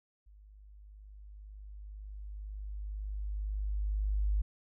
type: tone with level ramp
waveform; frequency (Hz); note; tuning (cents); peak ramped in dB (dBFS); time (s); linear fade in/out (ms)
sine; 51; G#1; -31; -54 to -26; 0.26-4.42; 10
effects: none